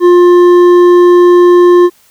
sine tone with hard clipping, 353.4 Hz, F4, 21 cents sharp, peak -3 dBFS, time 0-1.9 s, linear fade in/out 50 ms, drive 7 dB, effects white hiss -47 dBFS RMS until 2.1 s

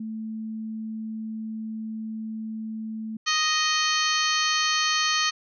sine tone, 220 Hz, A3, in tune, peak -30 dBFS, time 0-3.17 s, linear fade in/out 5 ms
harmonic tone, 622.3 Hz, D#5, in tune, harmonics 2 / 3 / 4 / 5 / 6 / 7 / 8 / 9 / 10, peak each -27 / -28 / -31 / -29 / -36 / -27 / -39 / -36 / -32 dBFS, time 3.26-5.31 s, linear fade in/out 20 ms
effects none

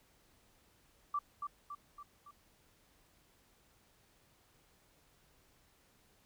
sine tone with echo, 1166 Hz, D6, 13 cents flat, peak -32 dBFS, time 1.14-1.19 s, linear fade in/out 5 ms, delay 280 ms, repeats 4, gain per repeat -5 dB, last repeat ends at 2.31 s, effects pink hiss -69 dBFS RMS until 6.25 s

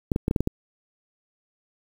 clicks, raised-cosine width 3 ms, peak -9 dBFS, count 7, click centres 0.118 / 0.161 / 0.281 / 0.311 / 0.362 / 0.406 / 0.474 s, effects 7-bit

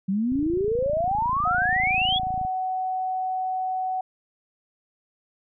sine exponential sweep, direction up, 185 to 3460 Hz, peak -21 dBFS, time 0.08-2.19 s, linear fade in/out 10 ms
click train, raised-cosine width 5 ms, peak -24 dBFS, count 60, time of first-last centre 0.32-2.45 s, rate 27.7 Hz
sine tone with pitch glide, 724 to 747.8 Hz, F#5 to F#5, -38 to +18 cents, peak -24 dBFS, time 1.45-4.01 s, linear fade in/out 5 ms, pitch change +56 cents, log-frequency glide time 1.63-1.76 s
effects none

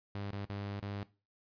sawtooth tone with dropouts, 100.8 Hz, G2, 49 cents sharp, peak -34 dBFS, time 0.15-1.03 s, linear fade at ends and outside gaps 0 ms, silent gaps 0.307-0.33 / 0.451-0.497 / 0.798-0.827 s, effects noise-tail reverb RT60 0.3 s tail -18 dB re dry + resampled to 11025 Hz

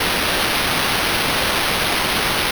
blue noise with sample-and-hold, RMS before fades -19 dBFS, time 0-2.51 s, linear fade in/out 5 ms, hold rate 7350 Hz, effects none

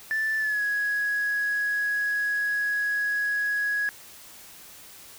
sine tone with pitch glide, 1760 to 1667.9 Hz, A6 to G#6, 0 to +7 cents, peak -22 dBFS, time 0.11-3.89 s, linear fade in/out 0 ms, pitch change -93 cents, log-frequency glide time 0.38-0.62 s, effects tanh soft clip ceiling -20 dBFS + white hiss -47 dBFS RMS until 5.18 s

